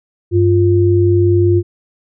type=tone pair together; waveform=sine; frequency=97.99 / 349.2 Hz; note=G2 / F4; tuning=0 / 0 cents; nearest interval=octave + minor seventh; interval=2200 cents; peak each=-11 dBFS; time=0.31-1.63 s; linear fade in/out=50 ms; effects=none